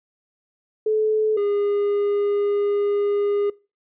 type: tone pair in turn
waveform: sine / triangle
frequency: 432.2 / 408.1 Hz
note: A4 / G#4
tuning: -31 / -30 cents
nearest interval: minor second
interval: 99 cents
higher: first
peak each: -17 dBFS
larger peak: neither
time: 0.86-1.37 / 1.37-3.5 s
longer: second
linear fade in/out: 5 ms
effects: noise-tail reverb RT60 0.3 s tail -22 dB re dry + resampled to 8000 Hz